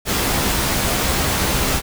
pink noise with comb filter, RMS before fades -19 dBFS, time 0.05-1.82 s, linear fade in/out 50 ms, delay 15 ms, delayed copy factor +0.5, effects none

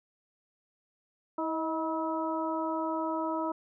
harmonic tone with a mistuned harmonic, 322.6 Hz, E4, 37 cents flat, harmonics 1 / 2 / 3 / 4, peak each -33 / -35 / -34 / -38 dBFS, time 1.38-3.52 s, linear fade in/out 5 ms, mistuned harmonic 2, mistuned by -35 cents, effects none

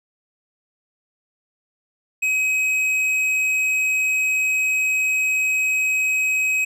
sine tone with tanh clipping, 2537 Hz, D#7, 33 cents sharp, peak -19 dBFS, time 2.22-6.65 s, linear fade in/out 10 ms, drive 9 dB, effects none

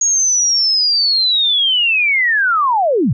sine linear sweep, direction down, 6670 to 94 Hz, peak -11 dBFS, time 0.01-3.13 s, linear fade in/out 5 ms, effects none

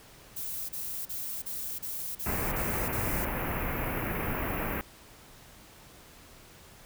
violet noise bursts, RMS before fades -36 dBFS, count 8, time 0.36-3.252 s, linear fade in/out 10 ms, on 330 ms, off 36 ms
pink band-stop noise, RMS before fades -32 dBFS, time 2.26-4.81 s, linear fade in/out 0 ms, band 2600 to 12000 Hz, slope 48 dB/octave
effects pink hiss -53 dBFS RMS until 6.85 s

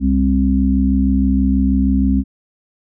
harmonic tone, 66.3 Hz, C2, 23 cents sharp, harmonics 1 / 3 / 4, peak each -16 / -16 / -16 dBFS, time 0-2.24 s, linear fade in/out 50 ms, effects none

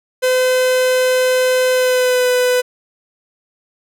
45% pulse tone with pitch glide, 510 to 499.2 Hz, C5 to B4, -44 to +19 cents, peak -12 dBFS, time 0.22-2.62 s, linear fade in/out 20 ms, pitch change -37 cents, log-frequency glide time 1.72-2.28 s, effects none

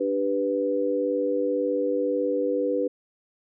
sine chord, G major, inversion second, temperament equal, 293.7 / 392 / 493.9 Hz, D4 / G4 / B4, 0 / 0 / 0 cents, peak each -28 / -29 / -24 dBFS, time 0-2.88 s, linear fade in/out 10 ms, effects none

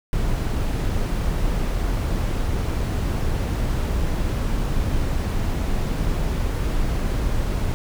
brown noise, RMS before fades -22 dBFS, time 0.13-7.74 s, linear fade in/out 0 ms, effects none

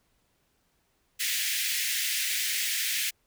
pink high-pass noise, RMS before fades -29 dBFS, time 1.19-3.11 s, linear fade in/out 20 ms, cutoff 1800 Hz, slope 48 dB/octave, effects pink hiss -71 dBFS RMS until 3.26 s

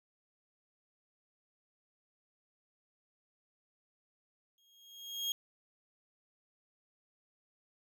35% pulse tone with exponential growth, 3261 Hz, G#7, 32 cents flat, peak -29 dBFS, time 4.58-5.32 s, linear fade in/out 1 ms, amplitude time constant 160 ms, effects none

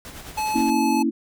pink noise with tremolo, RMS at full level -37 dBFS, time 0.05-0.7 s, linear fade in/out 0 ms, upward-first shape sine, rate 9.6 Hz, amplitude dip 50%
square tone, 860 Hz, A5, 40 cents flat, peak -23 dBFS, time 0.37-1.03 s, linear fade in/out 10 ms
sine chord, A# diminished, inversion none, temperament equal with one note detuned, 233.1 / 277.2 / 326.2 Hz, A#3 / C#4 / E4, 0 / 0 / -18 cents, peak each -23 dBFS, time 0.54-1.11 s, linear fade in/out 20 ms
effects none

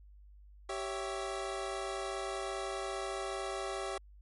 25% pulse chord, C# diminished, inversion second, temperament equal with one note detuned, 388.8 / 554.4 / 659.3 Hz, G4 / C#5 / E5, -14 / 0 / 0 cents, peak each -35 / -38 / -38 dBFS, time 0.69-3.98 s, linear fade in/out 5 ms, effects added 50 Hz sine -53 dBFS peak until 4.21 s + MP3 48 kbps

